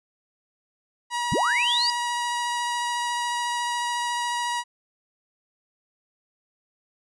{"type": "tone with vibrato", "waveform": "sawtooth", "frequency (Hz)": 960, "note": "B5", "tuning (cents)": -49, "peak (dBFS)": -21, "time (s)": [1.1, 4.64], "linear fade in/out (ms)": 50, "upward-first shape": "sine", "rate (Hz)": 14, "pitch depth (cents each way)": 9}
{"type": "linear sweep", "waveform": "sine", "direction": "up", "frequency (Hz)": [87.31, 4890], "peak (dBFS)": -21, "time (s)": [1.32, 1.9], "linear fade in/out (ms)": 0}
{"effects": ["resampled to 24000 Hz"]}